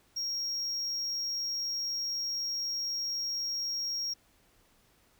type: tone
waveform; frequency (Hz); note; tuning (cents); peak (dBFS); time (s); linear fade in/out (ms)
triangle; 5588; F8; 0; -30; 0.16-4.14; 10
effects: pink hiss -66 dBFS RMS until 5.19 s